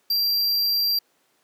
square tone, 4732 Hz, D8, 12 cents sharp, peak -20 dBFS, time 0.1-0.99 s, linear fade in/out 5 ms, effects pink hiss -65 dBFS RMS until 1.43 s + high-pass 300 Hz 12 dB/octave

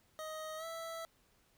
25% pulse tone with pitch glide, 626 to 658.3 Hz, D#5 to E5, +10 to -3 cents, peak -38 dBFS, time 0.19-1.05 s, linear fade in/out 0 ms, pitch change +87 cents, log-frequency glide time 0.57-0.65 s, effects pink hiss -71 dBFS RMS until 1.57 s

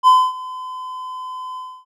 triangle tone with ADSR envelope, 1019 Hz, C6, 46 cents flat, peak -4 dBFS, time 0.03-1.85 s, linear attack 44 ms, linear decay 250 ms, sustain -21 dB, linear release 280 ms, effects none

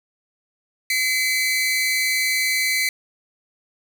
sawtooth tone pair together, 2040 / 2290 Hz, C7 / D7, -44 / -44 cents, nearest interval major second, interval 200 cents, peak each -17 / -20 dBFS, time 0.9-2.89 s, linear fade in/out 2 ms, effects none

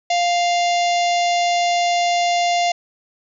harmonic tone with a mistuned harmonic, 698.5 Hz, F5, in tune, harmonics 1 / 3 / 4 / 5 / 6 / 7 / 8 / 9 / 10, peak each -16 / -26 / -28 / -30 / -32 / -33 / -34 / -35 / -36 dBFS, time 0.1-2.72 s, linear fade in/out 5 ms, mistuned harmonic 9, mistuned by +23 cents, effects none

